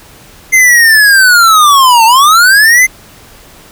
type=linear two-way sweep; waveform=square; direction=down then up; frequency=2093 to 880 to 2093 Hz; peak=-3 dBFS; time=0.52-2.87 s; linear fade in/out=20 ms; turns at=2.05 s; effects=pink hiss -37 dBFS RMS until 3.71 s